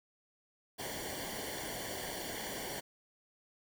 pink noise with comb filter, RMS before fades -41 dBFS, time 0.78-2.81 s, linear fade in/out 20 ms, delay 0.78 ms, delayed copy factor -0.8, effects none

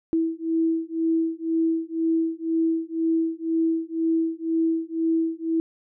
sine beating tone pair, 325.6 / 327.6 Hz, E4 / E4, -21 / -11 cents, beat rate 2 Hz, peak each -24 / -24 dBFS, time 0.13-5.6 s, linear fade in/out 0 ms, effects none

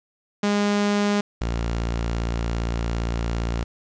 sawtooth tone pair in turn, 204.9 / 57.5 Hz, G#3 / A#1, -23 / -23 cents, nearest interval octave + minor seventh, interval 2200 cents, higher first, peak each -15 / -19 dBFS, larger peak first, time 0.43-1.21 / 1.41-3.64 s, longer second, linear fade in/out 5 ms, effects resampled to 16000 Hz + 8-bit

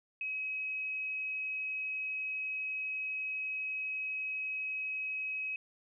sine tone, 2548 Hz, D#7, 41 cents sharp, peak -34 dBFS, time 0.21-5.56 s, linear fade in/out 2 ms, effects none

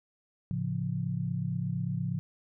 sine chord, A augmented, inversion none, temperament equal, 110 / 138.59 / 174.61 Hz, A2 / C#3 / E#3, 0 / 0 / 0 cents, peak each -35 / -33 / -33 dBFS, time 0.51-2.19 s, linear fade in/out 0 ms, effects none

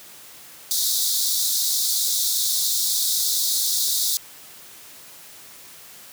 pink high-pass noise, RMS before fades -22 dBFS, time 0.71-4.17 s, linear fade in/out 0 ms, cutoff 3600 Hz, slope 96 dB/octave, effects white hiss -44 dBFS RMS until 6.12 s + high-pass 80 Hz 12 dB/octave

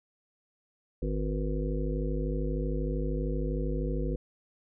harmonic tone with a mistuned harmonic, 51.6 Hz, G#1, 10 cents flat, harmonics 1 / 3 / 5 / 7 / 9 / 10, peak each -30 / -35 / -37 / -38 / -40 / -40 dBFS, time 1.02-4.16 s, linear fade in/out 5 ms, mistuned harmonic 10, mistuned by -64 cents, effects none

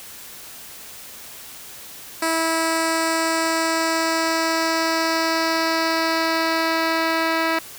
10% pulse tone with low-pass filter sweep, 325.8 Hz, E4, 20 cents flat, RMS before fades -21 dBFS, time 2.22-7.59 s, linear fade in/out 5 ms, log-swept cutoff 10000 to 3500 Hz, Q 1.7, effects white hiss -39 dBFS RMS until 7.78 s

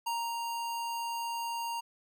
square tone with ADSR envelope, 932.3 Hz, A#5, in tune, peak -31 dBFS, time 0.06-1.81 s, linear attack 11 ms, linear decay 250 ms, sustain -3 dB, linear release 15 ms, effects none

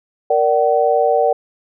sine chord, Bb augmented, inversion none, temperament equal with one note detuned, 466.2 / 587.3 / 758.6 Hz, Bb4 / D5 / F#5, 0 / 0 / +43 cents, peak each -16 dBFS, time 0.3-1.33 s, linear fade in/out 5 ms, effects none

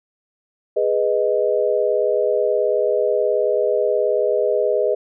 sine chord, G# minor, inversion none, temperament equal, 415.3 / 493.9 / 622.3 Hz, G#4 / B4 / D#5, 0 / 0 / 0 cents, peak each -20 dBFS, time 0.76-4.95 s, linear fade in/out 10 ms, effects none

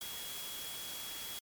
sine tone in noise, 3335 Hz, G#7, 7 cents sharp, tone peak -46 dBFS, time 0.01-1.39 s, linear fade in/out 2 ms, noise white, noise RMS -44 dBFS, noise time 0.01-1.39 s, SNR -5 dB, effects MP3 96 kbps

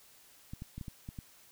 clicks, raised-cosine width 5 ms, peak -29 dBFS, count 7, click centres 0.535 / 0.621 / 0.78 / 0.812 / 0.882 / 1.089 / 1.188 s, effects white hiss -60 dBFS RMS until 1.51 s

